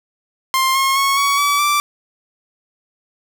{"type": "tone with pitch steps", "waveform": "sawtooth", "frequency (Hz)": [1055, 1077.2, 1099.8, 1122.9, 1146.5, 1170.6], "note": ["C6", "C#6", "C#6", "C#6", "D6", "D6"], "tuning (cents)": [14, -50, -14, 22, -42, -6], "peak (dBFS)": -10, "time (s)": [0.54, 1.8], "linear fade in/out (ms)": 0, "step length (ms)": 210, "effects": []}